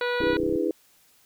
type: harmonic tone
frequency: 487.6 Hz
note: B4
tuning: 22 cents flat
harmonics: 1 / 2 / 3 / 4 / 5 / 6 / 7 / 8 / 9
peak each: -26 / -33 / -30 / -37 / -38 / -45 / -43 / -38 / -44 dBFS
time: 0.01-0.37 s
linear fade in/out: 2 ms
type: clicks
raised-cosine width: 3 ms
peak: -22 dBFS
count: 12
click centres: 0.205 / 0.237 / 0.27 / 0.303 / 0.333 / 0.364 / 0.401 / 0.434 / 0.465 / 0.495 / 0.526 / 0.557 s
type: chord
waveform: sine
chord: E dominant seventh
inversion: third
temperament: just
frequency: 296.7 / 329.6 / 412 / 494.4 Hz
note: D4 / E4 / G#4 / B4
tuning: +18 / 0 / -14 / +2 cents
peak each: -30 / -26 / -28 / -29 dBFS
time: 0.21-0.71 s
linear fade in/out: 2 ms
effects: white hiss -60 dBFS RMS until 1.25 s